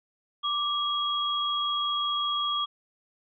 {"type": "tone pair together", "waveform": "sine", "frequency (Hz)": [1174.7, 3300], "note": ["D6", "G#7"], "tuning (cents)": [0, -12], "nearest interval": "octave + tritone", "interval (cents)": 1788, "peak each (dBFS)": -28, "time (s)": [0.43, 2.66], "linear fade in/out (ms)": 20, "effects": []}